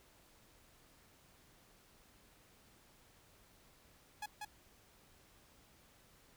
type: tone with echo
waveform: sawtooth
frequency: 841 Hz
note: G#5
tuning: 22 cents sharp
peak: -37 dBFS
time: 4.22-4.26 s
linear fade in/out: 5 ms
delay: 190 ms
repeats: 1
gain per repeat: -2 dB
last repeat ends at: 4.45 s
effects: pink hiss -66 dBFS RMS until 6.36 s